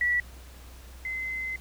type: tone pair in turn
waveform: sine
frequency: 1948 / 2056 Hz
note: B6 / C7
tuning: -24 / -31 cents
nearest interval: minor second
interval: 93 cents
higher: second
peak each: -22 / -30 dBFS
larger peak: first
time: 0.01-0.2 / 1.05-1.56 s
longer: second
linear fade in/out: 2 ms
effects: added 62 Hz sine -45 dBFS peak until 1.6 s + pink hiss -52 dBFS RMS until 1.6 s